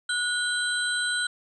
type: tone cluster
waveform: sine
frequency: 1460 / 3168 / 3980 / 8290 Hz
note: F#6 / G7 / B7 / C9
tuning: -24 / +18 / +13 / -17 cents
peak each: -26 / -34 / -31 / -34 dBFS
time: 0.09-1.27 s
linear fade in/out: 5 ms
effects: none